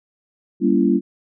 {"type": "chord", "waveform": "sine", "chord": "G diminished seventh", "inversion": "none", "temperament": "just", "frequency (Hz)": [196, 235.2, 282.2, 338.7], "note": ["G3", "Bb3", "Db4", "Fb4"], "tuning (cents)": [0, 16, 31, 47], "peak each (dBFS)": -19, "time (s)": [0.6, 1.01], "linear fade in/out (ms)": 50, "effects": []}